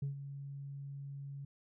sine tone with ADSR envelope, 139.7 Hz, C#3, 14 cents sharp, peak -31 dBFS, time 0.02-1.45 s, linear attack 6 ms, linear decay 120 ms, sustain -11 dB, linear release 5 ms, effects tanh soft clip ceiling -32 dBFS

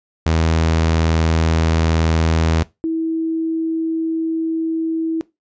sawtooth / sine tone pair in turn, 81.1 / 324.4 Hz, E2 / E4, -28 / -28 cents, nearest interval 2 octaves, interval 2400 cents, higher second, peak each -10 / -17 dBFS, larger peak first, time 0.26-2.63 / 2.84-5.21 s, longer neither, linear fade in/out 0 ms, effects noise-tail reverb RT60 0.2 s tail -19 dB re dry + resampled to 16000 Hz

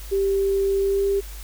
sine tone with pitch glide, 392 to 396.3 Hz, G4 to G4, 0 to +19 cents, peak -18 dBFS, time 0.11-1.21 s, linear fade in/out 20 ms, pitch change +19 cents, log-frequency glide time 0.79-1.08 s, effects added 50 Hz sine -34 dBFS peak until 1.43 s + white hiss -43 dBFS RMS until 1.43 s

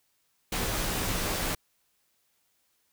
pink noise with comb filter, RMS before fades -30 dBFS, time 0.52-1.55 s, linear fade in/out 5 ms, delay 14 ms, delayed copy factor -0.6, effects white hiss -72 dBFS RMS until 2.92 s

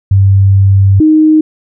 sine tone pair in turn, 97.7 / 311 Hz, G2 / D#4, -5 / -1 cents, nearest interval octave + minor sixth, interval 2004 cents, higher second, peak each -3 dBFS, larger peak neither, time 0.11-1 / 1-1.41 s, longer first, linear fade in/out 5 ms, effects none

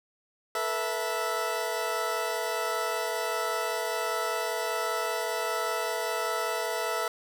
20% pulse chord, A suspended second, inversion none, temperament equal with one note detuned, 440 / 485.1 / 659.3 Hz, A4 / B4 / E5, 0 / -31 / 0 cents, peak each -29 / -29 / -26 dBFS, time 0.55-7.08 s, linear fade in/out 2 ms, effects none

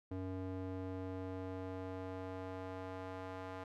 square tone with band-pass filter sweep, 93.4 Hz, F#2, 17 cents sharp, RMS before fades -44 dBFS, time 0.11-3.64 s, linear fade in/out 5 ms, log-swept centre 310 to 880 Hz, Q 0.89, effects none

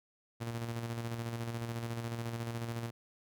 sawtooth tone with tremolo, 116.54 Hz, A#2, in tune, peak -31 dBFS, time 0.4-2.91 s, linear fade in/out 20 ms, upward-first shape square, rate 14 Hz, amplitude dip 40%, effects none

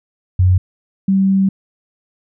sine tone pair in turn, 91.8 / 193.17 Hz, F#2 / G3, -13 / -25 cents, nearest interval octave + minor second, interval 1288 cents, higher second, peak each -8 / -10 dBFS, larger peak first, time 0.39-0.58 / 1.08-1.49 s, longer second, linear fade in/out 5 ms, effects none

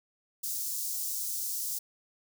white high-pass noise, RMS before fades -34 dBFS, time 0.43-1.79 s, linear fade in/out 10 ms, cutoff 5300 Hz, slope 24 dB/octave, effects none

